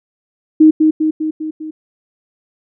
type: tone with echo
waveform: sine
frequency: 312.2 Hz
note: D#4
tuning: 6 cents sharp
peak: -3 dBFS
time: 0.6-0.71 s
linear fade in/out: 10 ms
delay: 200 ms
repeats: 5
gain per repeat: -4 dB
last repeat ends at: 1.71 s
effects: none